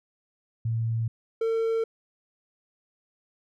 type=tone pair in turn; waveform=sine / triangle; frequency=113.8 / 452.1 Hz; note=A#2 / A4; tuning=-41 / +47 cents; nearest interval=2 octaves; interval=2388 cents; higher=second; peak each=-24 / -21 dBFS; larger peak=second; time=0.65-1.08 / 1.41-1.84 s; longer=neither; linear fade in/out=5 ms; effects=none